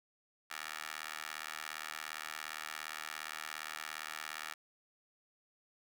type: tone with high-pass filter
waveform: 15% pulse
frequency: 77.3 Hz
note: D#2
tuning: 11 cents flat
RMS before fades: -44 dBFS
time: 0.5-4.54 s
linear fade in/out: 10 ms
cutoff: 1500 Hz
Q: 1.5
effects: none